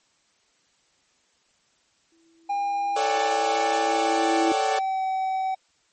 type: tone with exponential growth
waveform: sine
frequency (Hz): 330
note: E4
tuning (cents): +2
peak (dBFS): -20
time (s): 2.12-4.52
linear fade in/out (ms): 2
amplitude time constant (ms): 520
type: tone with pitch glide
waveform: triangle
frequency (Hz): 806 to 760.8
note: G5 to F#5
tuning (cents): +48 to +48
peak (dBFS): -21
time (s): 2.49-5.55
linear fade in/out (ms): 10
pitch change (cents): -100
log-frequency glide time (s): 3.84-5.03
type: chord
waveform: sawtooth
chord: D major seventh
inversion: second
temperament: equal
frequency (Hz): 440 / 554.4 / 587.3 / 740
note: A4 / C#5 / D5 / F#5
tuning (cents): 0 / 0 / 0 / 0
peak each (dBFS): -24 / -27 / -26 / -29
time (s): 2.96-4.79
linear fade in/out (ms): 5
effects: white hiss -65 dBFS RMS until 5.92 s + MP3 32 kbps